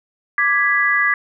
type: chord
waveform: sine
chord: G# diminished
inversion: second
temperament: equal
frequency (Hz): 1174.7 / 1661.2 / 1975.5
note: D6 / G#6 / B6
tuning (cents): 0 / 0 / 0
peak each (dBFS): -21 / -17 / -17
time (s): 0.38-1.14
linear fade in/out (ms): 2
effects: none